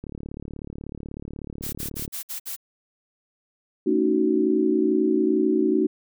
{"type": "click train", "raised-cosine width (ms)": 3, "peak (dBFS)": -22, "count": 75, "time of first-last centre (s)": [0.04, 2.079], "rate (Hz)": 36.3}
{"type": "noise bursts", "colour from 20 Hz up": "blue", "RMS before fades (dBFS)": -32, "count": 6, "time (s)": [1.62, 2.565], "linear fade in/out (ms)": 20, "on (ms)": 110, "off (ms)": 57}
{"type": "chord", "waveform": "sine", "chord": "D# half-diminished seventh", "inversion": "second", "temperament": "just", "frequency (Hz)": [224, 280, 311.1, 373.4], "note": ["A3", "C#4", "D#4", "F#4"], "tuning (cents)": [31, 18, 0, 16], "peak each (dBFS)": [-26, -26, -22, -22], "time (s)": [3.86, 5.87], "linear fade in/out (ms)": 10}
{"effects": []}